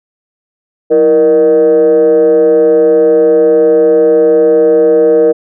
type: tone with frequency modulation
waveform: sine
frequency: 469.4 Hz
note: A#4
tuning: 12 cents sharp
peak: -3 dBFS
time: 0.9-5.33 s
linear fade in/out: 20 ms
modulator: 142 Hz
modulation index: 0.71
effects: tanh soft clip ceiling 0 dBFS